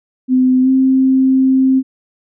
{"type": "tone with pitch glide", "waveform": "sine", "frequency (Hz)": [256.4, 263.2], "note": ["C4", "C4"], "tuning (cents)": [-35, 10], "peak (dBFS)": -8, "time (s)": [0.28, 1.83], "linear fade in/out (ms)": 50, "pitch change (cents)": 45, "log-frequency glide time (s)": [0.62, 0.69], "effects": []}